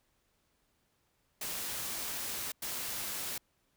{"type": "noise bursts at uneven times", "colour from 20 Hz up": "white", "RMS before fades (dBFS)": -38, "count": 2, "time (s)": [[1.41, 2.52], [2.62, 3.38]], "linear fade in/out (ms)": 5, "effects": ["pink hiss -75 dBFS RMS until 3.76 s"]}